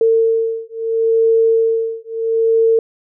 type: beating tone pair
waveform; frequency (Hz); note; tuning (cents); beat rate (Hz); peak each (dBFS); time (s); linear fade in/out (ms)
sine; 451.9 / 452.64; A4 / A4; +46 / +49; 0.74; -15; 0.01-2.79; 2
effects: none